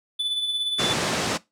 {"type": "tone with tremolo", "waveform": "triangle", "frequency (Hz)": 3485, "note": "A7", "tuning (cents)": -17, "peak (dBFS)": -20, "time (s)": [0.19, 0.94], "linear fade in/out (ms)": 10, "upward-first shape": "sine", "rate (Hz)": 17, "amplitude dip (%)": 45}
{"type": "low-pass noise", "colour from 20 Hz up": "pink", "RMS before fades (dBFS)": -24, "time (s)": [0.78, 1.38], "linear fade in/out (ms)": 20, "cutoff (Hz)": 8100, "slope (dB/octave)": 24}
{"effects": ["noise-tail reverb RT60 0.2 s tail -20 dB re dry", "high-pass 150 Hz 12 dB/octave"]}